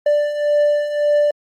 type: beating tone pair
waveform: triangle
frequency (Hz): 587.3 / 589.1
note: D5 / D5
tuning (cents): 0 / +5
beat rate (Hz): 1.8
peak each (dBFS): -19 / -13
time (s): 0.06-1.31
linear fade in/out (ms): 5
effects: Opus 32 kbps